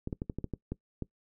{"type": "clicks", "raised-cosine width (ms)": 3, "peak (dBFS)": -21, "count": 9, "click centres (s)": [0.074, 0.128, 0.219, 0.298, 0.386, 0.443, 0.537, 0.72, 1.023], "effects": ["noise-tail reverb RT60 0.1 s tail -21 dB re dry"]}